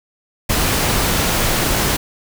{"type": "noise", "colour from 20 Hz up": "pink", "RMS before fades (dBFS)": -17, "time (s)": [0.49, 1.97], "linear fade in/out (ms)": 10, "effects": []}